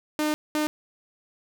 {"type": "tone bursts at uneven times", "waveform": "sawtooth", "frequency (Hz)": 303.6, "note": "D#4", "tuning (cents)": -42, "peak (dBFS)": -19, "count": 2, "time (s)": [[0.19, 0.34], [0.55, 0.67]], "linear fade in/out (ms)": 0, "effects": []}